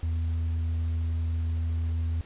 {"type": "tone with tanh clipping", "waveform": "sine", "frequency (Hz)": 82.1, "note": "E2", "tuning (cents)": -6, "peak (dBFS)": -26, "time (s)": [0.03, 2.21], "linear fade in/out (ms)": 0, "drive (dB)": 3, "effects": ["pink hiss -52 dBFS RMS until 2.25 s", "resampled to 8000 Hz"]}